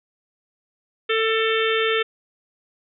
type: harmonic tone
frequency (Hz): 445.1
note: A4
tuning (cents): +20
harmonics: 1 / 3 / 4 / 5 / 6 / 7 / 8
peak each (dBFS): -21 / -26 / -27 / -28 / -29 / -29 / -30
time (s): 1.09-2.03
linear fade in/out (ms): 10
effects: none